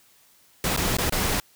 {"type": "noise with dropouts", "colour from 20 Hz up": "pink", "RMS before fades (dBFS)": -24, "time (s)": [0.64, 1.4], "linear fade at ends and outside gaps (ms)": 1, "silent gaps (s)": [[0.764, 0.774], [0.969, 0.985], [1.096, 1.123]], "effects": ["white hiss -58 dBFS RMS until 1.55 s"]}